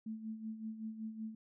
sine tone with tremolo, 220 Hz, A3, in tune, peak -38 dBFS, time 0.06-1.35 s, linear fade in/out 5 ms, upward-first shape sine, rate 5.3 Hz, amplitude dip 65%, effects none

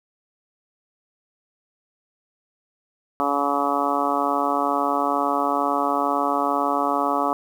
harmonic tone, 142.2 Hz, C#3, 45 cents sharp, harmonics 2 / 3 / 4 / 5 / 6 / 7 / 8 / 9, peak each -27 / -31 / -29 / -26 / -27 / -29 / -25 / -29 dBFS, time 3.2-7.33 s, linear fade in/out 0 ms, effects 8-bit

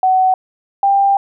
sine tone pair in turn, 750 / 792.9 Hz, F#5 / G5, +23 / +20 cents, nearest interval minor second, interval 97 cents, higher second, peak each -9 dBFS, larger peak neither, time 0.03-0.34 / 0.83-1.17 s, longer second, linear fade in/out 2 ms, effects none

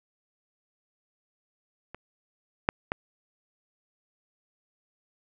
clicks, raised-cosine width 0.5 ms, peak -25 / -6 / -12 dBFS, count 3, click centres 1.946 / 2.689 / 2.919 s, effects none

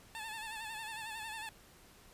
15% pulse tone with vibrato, 880 Hz, A5, in tune, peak -35 dBFS, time 0.15-1.49 s, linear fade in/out 0 ms, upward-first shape sine, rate 11 Hz, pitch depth 59 cents each way, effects pink hiss -60 dBFS RMS until 2.13 s + resampled to 32000 Hz

